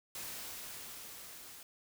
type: noise with level ramp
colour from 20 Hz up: white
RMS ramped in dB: -43 to -52 dBFS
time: 0.15-1.63 s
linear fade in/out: 2 ms
effects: none